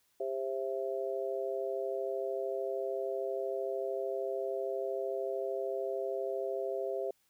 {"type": "harmonic tone", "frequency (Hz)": 133.1, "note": "C3", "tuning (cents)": 30, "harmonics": [3, 4, 5], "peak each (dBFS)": [-36, -37, -38], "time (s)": [0.2, 7.11], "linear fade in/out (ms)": 5, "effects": ["white hiss -73 dBFS RMS until 7.29 s"]}